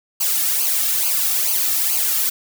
blue noise with flanger, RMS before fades -19 dBFS, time 0.2-2.3 s, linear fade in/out 10 ms, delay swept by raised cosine 0.54 to 2.04 ms, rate 2.3 Hz, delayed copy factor -0.85, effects none

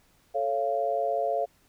sine chord, A augmented, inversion none, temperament equal with one note detuned, 440 / 554.4 / 690.4 Hz, A4 / C#5 / E#5, 0 / 0 / -20 cents, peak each -32 / -29 / -27 dBFS, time 0.34-1.46 s, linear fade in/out 20 ms, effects pink hiss -64 dBFS RMS until 1.68 s

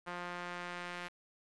sawtooth tone with band-pass filter sweep, 176.3 Hz, F3, 17 cents sharp, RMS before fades -43 dBFS, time 0.06-1.09 s, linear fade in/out 20 ms, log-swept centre 1300 to 2000 Hz, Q 1.1, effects resampled to 22050 Hz + 10-bit

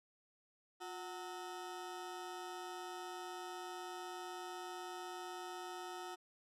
25% pulse ring-modulated tone, 550 Hz, C#5, 14 cents flat, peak -38 dBFS, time 0.8-6.16 s, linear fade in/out 20 ms, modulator 193 Hz, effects low-pass 11000 Hz 12 dB/octave

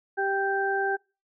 harmonic tone, 391.9 Hz, G4, in tune, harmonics 1 / 2 / 4, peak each -28 / -28 / -28 dBFS, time 0.17-0.97 s, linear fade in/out 20 ms, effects noise-tail reverb RT60 0.3 s tail -25 dB re dry

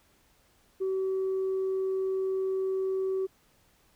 sine tone, 380.8 Hz, F#4, 50 cents sharp, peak -25 dBFS, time 0.8-3.27 s, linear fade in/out 20 ms, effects tanh soft clip ceiling -24 dBFS + pink hiss -65 dBFS RMS until 3.95 s

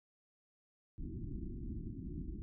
pink low-pass noise, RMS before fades -43 dBFS, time 0.98-2.42 s, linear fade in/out 0 ms, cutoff 360 Hz, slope 96 dB/octave, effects none

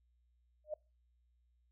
sine tone with exponential growth, 610 Hz, D#5, 34 cents flat, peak -33 dBFS, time 0.64-0.74 s, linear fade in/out 5 ms, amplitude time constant 20 ms, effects noise-tail reverb RT60 0.3 s tail -26 dB re dry + added 60 Hz sine -70 dBFS peak until 1.71 s

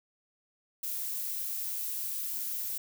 violet noise, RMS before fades -35 dBFS, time 0.83-2.78 s, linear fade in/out 5 ms, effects none

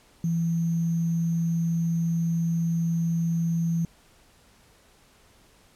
sine tone with sample-and-hold, 167.1 Hz, E3, 24 cents sharp, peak -22 dBFS, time 0.24-3.85 s, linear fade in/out 2 ms, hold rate 6300 Hz, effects pink hiss -58 dBFS RMS until 5.75 s + low-pass 12000 Hz 12 dB/octave

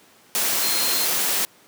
sine tone in noise, 4186 Hz, C8, in tune, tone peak -26 dBFS, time 0.63-1.05 s, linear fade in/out 0 ms, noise white, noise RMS -22 dBFS, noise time 0.35-1.45 s, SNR -7 dB, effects pink hiss -53 dBFS RMS until 1.67 s + high-pass 200 Hz 12 dB/octave

